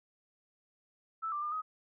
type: tone with pitch steps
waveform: sine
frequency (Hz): 1316 / 1181 / 1203 / 1260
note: E6 / D6 / D6 / D#6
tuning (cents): -3 / +9 / +41 / +21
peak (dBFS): -33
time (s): 1.22-1.62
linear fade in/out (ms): 20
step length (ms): 100
effects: none